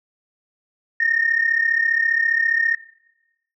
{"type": "tone pair together", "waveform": "sine", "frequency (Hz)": [1811.1, 1846], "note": ["A6", "A#6"], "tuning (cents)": [50, -17], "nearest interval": "unison", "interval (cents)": 33, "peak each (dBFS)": [-20, -17], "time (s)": [1, 2.75], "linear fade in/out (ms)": 5, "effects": ["noise-tail reverb RT60 0.9 s tail -20 dB re dry", "tanh soft clip ceiling -8 dBFS"]}